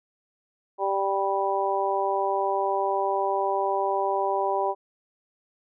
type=harmonic tone; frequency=196 Hz; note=G3; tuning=in tune; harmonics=2 / 3 / 4 / 5; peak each=-28 / -29 / -27 / -28 dBFS; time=0.78-4.75 s; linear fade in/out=50 ms; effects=none